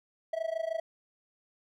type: tone with amplitude modulation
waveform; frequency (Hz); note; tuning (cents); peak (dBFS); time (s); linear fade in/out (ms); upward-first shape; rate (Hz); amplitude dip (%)
triangle; 652; E5; -19; -25; 0.33-0.8; 5; sine; 26.4; 90
effects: none